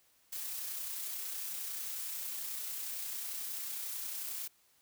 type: noise with amplitude modulation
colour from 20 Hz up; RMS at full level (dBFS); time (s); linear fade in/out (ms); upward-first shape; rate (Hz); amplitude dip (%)
blue; -39; 0.32-4.48; 10; sine; 31.1; 25
effects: white hiss -69 dBFS RMS until 4.81 s